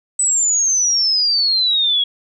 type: exponential sweep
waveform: sine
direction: down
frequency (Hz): 8050 to 3303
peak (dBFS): -13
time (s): 0.19-2.04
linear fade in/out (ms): 5
effects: none